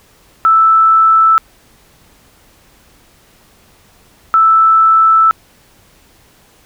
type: tone bursts at uneven times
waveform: sine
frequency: 1318.5 Hz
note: E6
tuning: in tune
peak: -5 dBFS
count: 2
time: 0.45-1.38 / 4.34-5.31 s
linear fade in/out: 0 ms
effects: pink hiss -48 dBFS RMS until 6.65 s